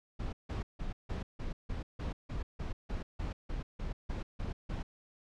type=noise bursts; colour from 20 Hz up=brown; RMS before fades=-37 dBFS; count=16; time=0.19-4.83 s; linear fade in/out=10 ms; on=140 ms; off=160 ms; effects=low-pass 5000 Hz 12 dB/octave

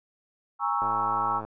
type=chord; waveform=sine; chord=A# half-diminished seventh; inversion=third; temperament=equal with one note detuned; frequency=818.2 / 932.3 / 1108.7 / 1318.5 Hz; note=G#5 / A#5 / C#6 / E6; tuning=-26 / 0 / 0 / 0 cents; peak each=-30 / -30 / -29 / -29 dBFS; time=0.59-1.42 s; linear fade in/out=50 ms
type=click train; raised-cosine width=1 ms; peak=-24 dBFS; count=69; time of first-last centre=0.82-1.45 s; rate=108 Hz
effects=none

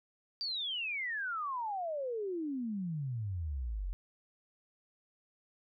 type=exponential sweep; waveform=sine; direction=down; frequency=4731 to 41.97 Hz; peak=-34 dBFS; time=0.41-3.93 s; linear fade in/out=0 ms; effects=none

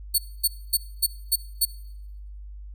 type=tone bursts; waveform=5% pulse; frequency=4435 Hz; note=C#8; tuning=in tune; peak=-11 dBFS; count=6; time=0.14-1.654 s; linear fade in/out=10 ms; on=44 ms; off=250 ms; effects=noise-tail reverb RT60 0.9 s tail -20 dB re dry + added 50 Hz sine -37 dBFS peak until 2.74 s

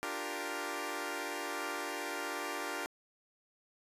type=chord; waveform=10% pulse; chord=G minor seventh; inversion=second; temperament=equal; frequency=293.7 / 349.2 / 392 / 466.2 Hz; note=D4 / F4 / G4 / Bb4; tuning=0 / 0 / 0 / 0 cents; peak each=-34 dBFS; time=0.03-2.86 s; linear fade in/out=0 ms; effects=resampled to 32000 Hz

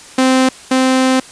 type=tone pair in turn; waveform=sawtooth; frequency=260 / 260 Hz; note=C4 / C4; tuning=-11 / -11 cents; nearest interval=unison; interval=0 cents; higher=neither; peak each=-5 / -6 dBFS; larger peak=first; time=0.18-0.49 / 0.71-1.2 s; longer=second; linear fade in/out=5 ms; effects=white hiss -37 dBFS RMS until 1.31 s + resampled to 22050 Hz

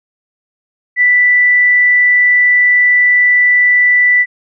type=tone; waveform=sine; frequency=1975.5 Hz; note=B6; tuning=in tune; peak=-6 dBFS; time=0.96-4.26 s; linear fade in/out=50 ms; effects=none

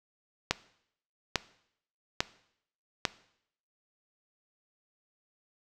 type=click train; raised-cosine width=0.2 ms; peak=-7 dBFS; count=4; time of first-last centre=0.51-3.052 s; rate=1.18 Hz; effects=noise-tail reverb RT60 0.7 s tail -18 dB re dry

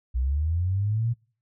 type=linear sweep; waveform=sine; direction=up; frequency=59.3 to 120 Hz; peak=-22 dBFS; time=0.14-1.14 s; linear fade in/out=20 ms; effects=noise-tail reverb RT60 0.4 s tail -24 dB re dry

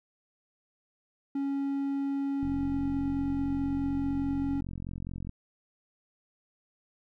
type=tone; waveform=triangle; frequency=277.2 Hz; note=C#4; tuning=in tune; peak=-26 dBFS; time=1.35-4.61 s; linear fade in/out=5 ms
type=click train; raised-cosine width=5 ms; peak=-26 dBFS; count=129; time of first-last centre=2.43-5.294 s; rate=44.7 Hz
effects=none

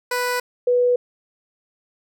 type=tone pair in turn; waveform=15% pulse / sine; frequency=493.9 / 491.4 Hz; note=B4 / B4; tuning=0 / -9 cents; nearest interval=unison; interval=9 cents; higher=first; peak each=-14 dBFS; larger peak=neither; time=0.11-0.4 / 0.67-0.96 s; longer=neither; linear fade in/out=5 ms; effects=none

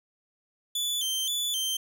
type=tone with vibrato; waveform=sawtooth; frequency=3293 Hz; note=G#7; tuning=15 cents flat; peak=-24 dBFS; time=0.75-1.77 s; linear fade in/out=5 ms; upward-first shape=square; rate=1.9 Hz; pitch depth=88 cents each way; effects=none

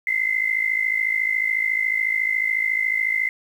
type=tone pair together; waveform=sine; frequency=2039 / 2093 Hz; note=C7 / C7; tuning=-45 / 0 cents; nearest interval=unison; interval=45 cents; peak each=-22 dBFS; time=0.07-3.29 s; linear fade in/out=2 ms; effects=8-bit

